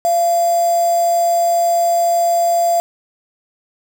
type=tone with quantisation; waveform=sine; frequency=687 Hz; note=F5; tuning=29 cents flat; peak=-12 dBFS; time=0.05-2.8 s; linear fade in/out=0 ms; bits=4; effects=none